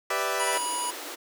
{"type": "chord", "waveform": "15% pulse", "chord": "E minor seventh", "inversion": "first", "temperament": "equal", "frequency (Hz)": [392, 493.9, 587.3, 659.3], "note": ["G4", "B4", "D5", "E5"], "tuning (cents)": [0, 0, 0, 0], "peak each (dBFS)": [-26, -25, -25, -25], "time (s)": [0.1, 0.58], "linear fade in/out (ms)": 5}
{"type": "harmonic tone", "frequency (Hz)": 974, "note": "B5", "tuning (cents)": -24, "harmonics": [1, 3, 5, 7, 9, 10], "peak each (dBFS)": [-30, -38, -41, -38, -45, -33], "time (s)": [0.39, 0.91], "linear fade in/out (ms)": 10}
{"type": "high-pass noise", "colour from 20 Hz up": "pink", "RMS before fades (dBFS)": -38, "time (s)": [0.51, 1.16], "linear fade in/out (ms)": 20, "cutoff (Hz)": 280, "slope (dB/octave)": 96}
{"effects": []}